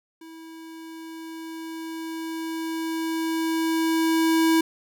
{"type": "tone with level ramp", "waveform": "square", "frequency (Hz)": 324.9, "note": "E4", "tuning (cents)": -25, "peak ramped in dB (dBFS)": [-42, -17], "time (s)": [0.21, 4.61], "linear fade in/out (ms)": 5, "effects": []}